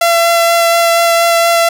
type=tone with vibrato; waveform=sawtooth; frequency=677 Hz; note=E5; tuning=46 cents sharp; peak=-4 dBFS; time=0.01-1.69 s; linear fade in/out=5 ms; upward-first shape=sine; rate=4.2 Hz; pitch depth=9 cents each way; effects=none